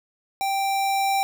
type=tone with level ramp; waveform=square; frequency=784 Hz; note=G5; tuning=in tune; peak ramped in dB=-23 to -20 dBFS; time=0.41-1.23 s; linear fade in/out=0 ms; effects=none